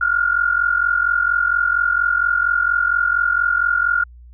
sine tone pair together, 1396.9 / 1441.2 Hz, F6 / F#6, 0 / -46 cents, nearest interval minor second, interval 54 cents, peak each -17 / -18 dBFS, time 0.01-4.04 s, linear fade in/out 5 ms, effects added 60 Hz sine -39 dBFS peak until 4.33 s

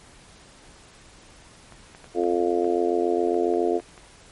clicks, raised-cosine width 0.5 ms, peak -29 dBFS, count 9, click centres 1.723 / 1.949 / 2.043 / 2.237 / 2.645 / 3.344 / 3.539 / 3.798 / 3.978 s
harmonic tone, 87.31 Hz, F2, in tune, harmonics 3 / 4 / 5 / 6 / 7 / 8, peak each -31 / -23 / -24 / -35 / -32 / -28 dBFS, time 2.14-3.81 s, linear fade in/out 50 ms
effects pink hiss -50 dBFS RMS until 4.31 s + MP3 48 kbps

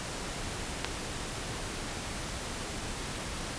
click, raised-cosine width 0.2 ms, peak -11 dBFS, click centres 0.846 s, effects pink hiss -37 dBFS RMS until 3.58 s + resampled to 22050 Hz

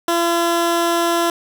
15% pulse tone, 340 Hz, F4, 46 cents flat, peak -9 dBFS, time 0.08-1.3 s, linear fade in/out 2 ms, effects none

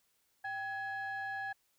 sine tone pair together, 784 / 1677.6 Hz, G5 / G#6, 0 / +17 cents, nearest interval octave + minor second, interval 1317 cents, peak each -38 / -37 dBFS, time 0.44-1.53 s, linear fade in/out 10 ms, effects tanh soft clip ceiling -33 dBFS + white hiss -75 dBFS RMS until 1.78 s

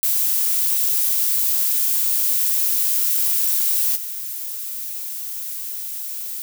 violet noise with level steps, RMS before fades -19 / -29 dBFS, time 0.03-6.42 s, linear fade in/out 0 ms, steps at 3.95 s, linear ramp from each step 20 ms, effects none

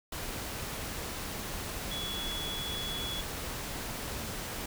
sine tone in noise, 3380 Hz, G#7, 30 cents sharp, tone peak -36 dBFS, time 1.91-3.21 s, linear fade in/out 5 ms, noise pink, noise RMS -38 dBFS, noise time 0.12-4.66 s, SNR -1 dB, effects none

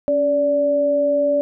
sine tone pair together, 279 / 580 Hz, C#4 / D5, +11 / -22 cents, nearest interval octave + minor second, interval 1267 cents, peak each -24 / -15 dBFS, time 0.08-1.41 s, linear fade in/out 0 ms, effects none

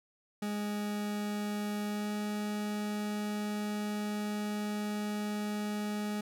40% pulse tone with pitch glide, 207.7 to 208.9 Hz, G#3 to G#3, 0 to +10 cents, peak -32 dBFS, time 0.42-6.21 s, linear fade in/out 5 ms, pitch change +10 cents, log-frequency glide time 1.87-2.11 s, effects none

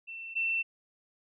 sine tone pair in turn, 2688 / 2688 Hz, E7 / E7, +33 / +33 cents, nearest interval unison, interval 0 cents, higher neither, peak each -39 / -27 dBFS, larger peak second, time 0.07-0.35 / 0.35-0.63 s, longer neither, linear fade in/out 20 ms, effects none

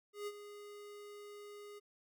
square tone with ADSR envelope, 412.3 Hz, G#4, 13 cents flat, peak -39 dBFS, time 0.13-1.8 s, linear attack 140 ms, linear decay 45 ms, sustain -11 dB, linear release 21 ms, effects none

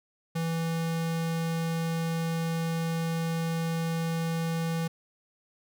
square tone, 164.81 Hz, E3, in tune, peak -28 dBFS, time 0.35-4.88 s, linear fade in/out 10 ms, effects none

